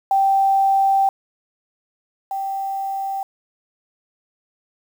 sine tone pair in turn, 781 / 781 Hz, G5 / G5, -7 / -7 cents, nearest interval unison, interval 0 cents, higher neither, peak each -13 / -22 dBFS, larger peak first, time 0.11-1.09 / 2.31-3.23 s, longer first, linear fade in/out 2 ms, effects 7-bit

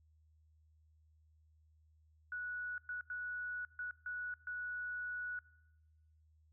sine tone bursts at uneven times, 1470 Hz, F#6, 12 cents flat, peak -39 dBFS, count 6, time 2.32-2.78 / 2.89-3.01 / 3.1-3.65 / 3.79-3.91 / 4.06-4.34 / 4.47-5.39 s, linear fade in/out 2 ms, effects noise-tail reverb RT60 1.0 s tail -22 dB re dry + added 78 Hz sine -66 dBFS peak until 6.52 s

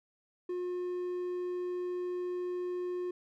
triangle tone, 358.6 Hz, F4, 46 cents sharp, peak -31 dBFS, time 0.49-3.11 s, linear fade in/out 5 ms, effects none

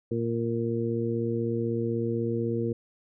harmonic tone, 116.1 Hz, A#2, 7 cents flat, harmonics 1 / 2 / 3 / 4, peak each -31 / -31 / -31 / -31 dBFS, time 0.11-2.73 s, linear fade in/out 5 ms, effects none

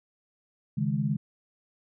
sine chord, C# suspended second, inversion none, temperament just, 138.59 / 155.92 / 207.9 Hz, C#3 / D#3 / G#3, 0 / +4 / +2 cents, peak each -29 dBFS, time 0.77-1.17 s, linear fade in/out 10 ms, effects none

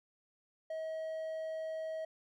triangle tone, 638 Hz, D#5, 43 cents sharp, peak -35 dBFS, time 0.7-2.05 s, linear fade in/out 5 ms, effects none

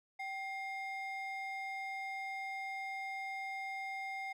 triangle ring-modulated tone, 1446 Hz, F#6, 40 cents flat, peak -34 dBFS, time 0.19-4.33 s, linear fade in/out 10 ms, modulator 672 Hz, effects none

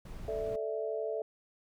brown noise, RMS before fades -44 dBFS, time 0.05-0.56 s, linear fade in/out 5 ms
sine chord, A suspended fourth, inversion none, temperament equal, 440 / 587.3 / 659.3 Hz, A4 / D5 / E5, 0 / 0 / 0 cents, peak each -35 / -39 / -37 dBFS, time 0.28-1.22 s, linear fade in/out 2 ms
effects none

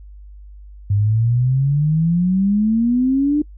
sine exponential sweep, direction up, 99 to 302.4 Hz, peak -13 dBFS, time 0.9-3.42 s, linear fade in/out 5 ms, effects noise-tail reverb RT60 0.1 s tail -26 dB re dry + added 50 Hz sine -36 dBFS peak until 3.57 s

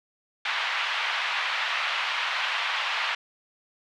white band-pass noise, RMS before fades -28 dBFS, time 0.45-3.15 s, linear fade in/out 5 ms, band 810 to 3200 Hz, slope 24 dB/octave, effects none

